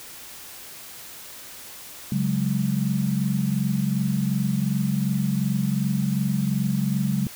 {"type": "chord", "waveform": "sine", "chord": "C# suspended fourth", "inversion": "none", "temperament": "equal", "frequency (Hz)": [138.59, 185, 207.7], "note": ["C#3", "F#3", "G#3"], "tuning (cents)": [0, 0, 0], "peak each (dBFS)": -25, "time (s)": [2.12, 7.27], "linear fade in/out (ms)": 2, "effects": ["white hiss -41 dBFS RMS until 7.35 s"]}